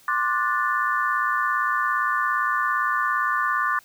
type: chord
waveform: sine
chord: D dominant seventh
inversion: third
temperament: just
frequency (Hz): 1057.2 / 1174.7 / 1468.3 / 1762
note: C6 / D6 / F#6 / A6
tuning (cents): +18 / 0 / -14 / +2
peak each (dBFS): -27 / -24 / -27 / -26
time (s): 0.08-3.79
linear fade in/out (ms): 2
effects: white hiss -54 dBFS RMS until 3.84 s